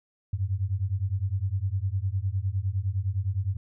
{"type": "beating tone pair", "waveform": "sine", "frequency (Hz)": [91.8, 101.6], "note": ["F#2", "G#2"], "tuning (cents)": [-13, -38], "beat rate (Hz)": 9.8, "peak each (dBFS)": -28, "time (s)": [0.33, 3.57], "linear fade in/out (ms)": 5, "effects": []}